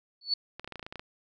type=tone with exponential growth; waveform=sine; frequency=4446 Hz; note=C#8; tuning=4 cents sharp; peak=-21 dBFS; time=0.21-0.34 s; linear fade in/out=5 ms; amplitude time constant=28 ms
type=clicks; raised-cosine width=0.3 ms; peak=-24 dBFS; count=11; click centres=0.596 / 0.645 / 0.676 / 0.723 / 0.757 / 0.795 / 0.828 / 0.865 / 0.925 / 0.957 / 0.995 s
effects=none